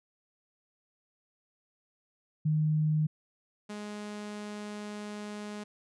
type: tone pair in turn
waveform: sine / sawtooth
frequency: 154.1 / 208.5 Hz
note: D#3 / G#3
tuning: -16 / +7 cents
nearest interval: perfect fourth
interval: 523 cents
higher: second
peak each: -24 / -34 dBFS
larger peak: first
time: 2.45-3.07 / 3.69-5.64 s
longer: second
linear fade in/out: 10 ms
effects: resampled to 22050 Hz

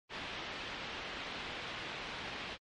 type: low-pass noise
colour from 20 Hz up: white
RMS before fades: -43 dBFS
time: 0.09-2.58 s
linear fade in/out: 50 ms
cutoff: 3500 Hz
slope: 24 dB/octave
effects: MP3 48 kbps

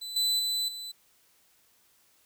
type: tone with level steps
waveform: 40% pulse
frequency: 4000 Hz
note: B7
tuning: 21 cents sharp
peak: -35 / -23 / -26 / -36 dBFS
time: 0.01-0.92 s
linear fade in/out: 10 ms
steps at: 0.16 / 0.39 / 0.68 s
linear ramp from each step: 5 ms
effects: white hiss -65 dBFS RMS until 2.25 s

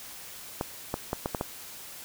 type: clicks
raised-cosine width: 1 ms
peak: -14 dBFS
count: 6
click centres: 0.611 / 0.941 / 1.131 / 1.259 / 1.348 / 1.411 s
effects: white hiss -44 dBFS RMS until 2.04 s

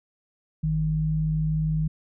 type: tone pair together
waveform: sine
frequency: 52.58 / 155.56 Hz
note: G#1 / D#3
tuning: +22 / 0 cents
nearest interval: octave + perfect fifth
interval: 1878 cents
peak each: -30 / -22 dBFS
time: 0.63-1.88 s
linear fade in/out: 10 ms
effects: none

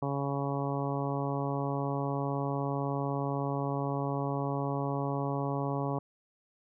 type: harmonic tone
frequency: 139.7 Hz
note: C#3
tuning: 14 cents sharp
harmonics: 1 / 2 / 3 / 4 / 5 / 6 / 7 / 8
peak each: -33 / -36 / -38 / -39 / -40 / -41 / -41 / -42 dBFS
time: 0.02-5.99 s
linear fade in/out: 5 ms
effects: none

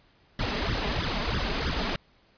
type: noise with flanger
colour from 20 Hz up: pink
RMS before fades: -28 dBFS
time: 0.39-1.96 s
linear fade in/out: 2 ms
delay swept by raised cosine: 0.57 to 4.97 ms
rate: 3.1 Hz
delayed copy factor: +1
effects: pink hiss -62 dBFS RMS until 2.37 s + resampled to 11025 Hz

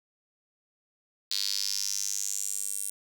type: tone with high-pass filter sweep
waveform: sawtooth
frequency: 100 Hz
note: G2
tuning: 35 cents sharp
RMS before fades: -32 dBFS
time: 1.31-2.9 s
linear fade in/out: 5 ms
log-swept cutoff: 4300 to 9100 Hz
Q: 5
effects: none

